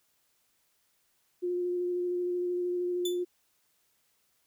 sine tone with vibrato, 355.7 Hz, F4, 32 cents sharp, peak -28 dBFS, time 1.42-3.25 s, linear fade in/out 20 ms, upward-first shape square, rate 13 Hz, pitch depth 10 cents each way
sawtooth tone with exponential decay, 3500 Hz, A7, 10 cents flat, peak -27 dBFS, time 3.05-3.23 s, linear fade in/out 5 ms, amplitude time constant 37 ms
effects white hiss -72 dBFS RMS until 4.46 s

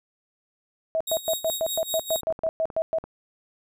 sine tone bursts, 646 Hz, E5, 35 cents flat, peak -21 dBFS, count 13, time 0.95-2.985 s, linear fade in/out 0 ms, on 55 ms, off 110 ms
15% pulse tone with tremolo, 3768 Hz, A#7, 18 cents sharp, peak -19 dBFS, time 1.07-2.21 s, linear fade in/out 5 ms, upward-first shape sine, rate 4.9 Hz, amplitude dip 80%
clicks, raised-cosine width 1 ms, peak -24 dBFS, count 6, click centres 2.233 / 2.304 / 2.391 / 2.466 / 2.702 / 3.04 s
effects none

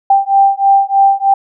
sine beating tone pair, 786 / 789.2 Hz, G5 / G5, +4 / +11 cents, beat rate 3.2 Hz, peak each -10 dBFS, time 0.1-1.34 s, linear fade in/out 5 ms, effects none

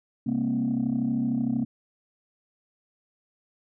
sine tone cluster, 134 / 202.8 / 234.2 / 267.2 Hz, C3 / G#3 / A#3 / C4, +42 / -41 / +8 / +36 cents, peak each -32 / -33 / -24 / -28 dBFS, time 0.26-1.65 s, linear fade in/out 10 ms, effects tanh soft clip ceiling -18 dBFS

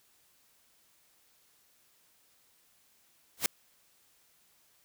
white noise with exponential growth, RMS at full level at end -22 dBFS, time 3.37-3.46 s, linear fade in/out 2 ms, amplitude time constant 18 ms, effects white hiss -67 dBFS RMS until 4.84 s

